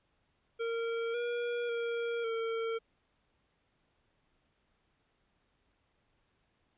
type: tone with pitch steps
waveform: square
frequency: 461 / 477.6 / 467.8 / 454.2 Hz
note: A#4 / A#4 / A#4 / A#4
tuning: -19 / +42 / +6 / -45 cents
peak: -33 dBFS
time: 0.59-2.79 s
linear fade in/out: 20 ms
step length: 550 ms
effects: pink hiss -75 dBFS RMS until 6.77 s + resampled to 8000 Hz